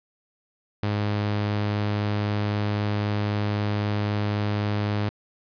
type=tone; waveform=sawtooth; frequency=103.83 Hz; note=G#2; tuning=in tune; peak=-19 dBFS; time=0.83-5.09 s; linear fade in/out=0 ms; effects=resampled to 11025 Hz + 10-bit